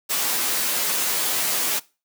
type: noise with comb filter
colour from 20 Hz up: white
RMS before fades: -23 dBFS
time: 0.09-1.8 s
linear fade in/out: 20 ms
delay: 12 ms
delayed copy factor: +0.8
effects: noise-tail reverb RT60 0.3 s tail -21 dB re dry + high-pass 200 Hz 12 dB/octave